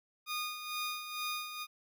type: tone with tremolo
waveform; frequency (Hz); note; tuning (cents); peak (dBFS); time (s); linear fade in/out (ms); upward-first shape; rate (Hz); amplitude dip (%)
15% pulse; 1227; D#6; -25; -28; 0.26-1.67; 50; sine; 2.2; 60
effects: none